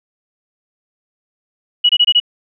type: tone bursts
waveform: sine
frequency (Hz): 2921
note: F#7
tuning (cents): -23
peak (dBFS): -7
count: 5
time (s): 1.84-2.201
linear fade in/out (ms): 10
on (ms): 53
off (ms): 24
effects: none